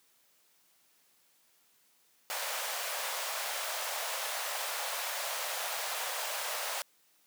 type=high-pass noise; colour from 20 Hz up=pink; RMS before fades=-36 dBFS; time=2.3-6.82 s; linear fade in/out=0 ms; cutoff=540 Hz; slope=48 dB/octave; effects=white hiss -68 dBFS RMS until 7.26 s + high-pass 150 Hz 12 dB/octave